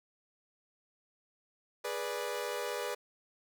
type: chord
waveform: sawtooth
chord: G# diminished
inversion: none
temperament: equal with one note detuned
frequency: 415.3 / 490.5 / 587.3 Hz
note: G#4 / B4 / D5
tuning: 0 / -12 / 0 cents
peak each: -36 / -34 / -36 dBFS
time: 1.84-2.95 s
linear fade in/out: 10 ms
effects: none